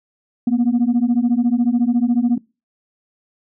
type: beating tone pair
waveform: sine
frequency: 233.1 / 247.1 Hz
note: A#3 / B3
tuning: 0 / +1 cents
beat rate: 14 Hz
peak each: -15 dBFS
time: 0.47-2.38 s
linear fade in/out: 5 ms
effects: noise-tail reverb RT60 0.3 s tail -25 dB re dry + tanh soft clip ceiling -10 dBFS